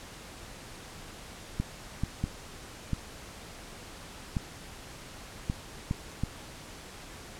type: clicks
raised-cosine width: 5 ms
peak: -16 dBFS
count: 8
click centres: 1.6 / 2.036 / 2.24 / 2.933 / 4.368 / 5.499 / 5.911 / 6.236 s
effects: pink hiss -46 dBFS RMS until 7.39 s + low-pass 10000 Hz 12 dB/octave